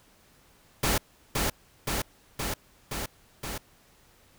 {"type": "noise with echo", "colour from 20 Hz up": "pink", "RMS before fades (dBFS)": -25, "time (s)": [0.83, 0.98], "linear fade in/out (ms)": 5, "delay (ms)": 520, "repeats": 5, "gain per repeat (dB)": -2, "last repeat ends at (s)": 3.58, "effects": ["pink hiss -60 dBFS RMS until 4.38 s"]}